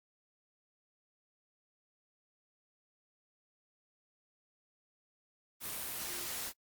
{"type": "tone in noise", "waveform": "sine", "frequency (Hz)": 351.2, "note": "F4", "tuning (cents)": 10, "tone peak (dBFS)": -51, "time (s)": [6.06, 6.29], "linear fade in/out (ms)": 50, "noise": "white", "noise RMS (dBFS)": -40, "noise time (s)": [5.6, 6.53], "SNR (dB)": -14, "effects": ["noise-tail reverb RT60 0.1 s tail -25 dB re dry", "Opus 32 kbps"]}